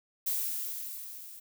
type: noise with level ramp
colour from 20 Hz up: violet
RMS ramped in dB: -30 to -48 dBFS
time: 0.26-1.4 s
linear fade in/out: 10 ms
effects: none